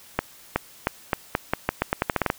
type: accelerating click train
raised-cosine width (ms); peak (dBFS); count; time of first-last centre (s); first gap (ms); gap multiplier
0.5; -5; 15; 0.19-2.301; 370; 0.84
effects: white hiss -49 dBFS RMS until 2.38 s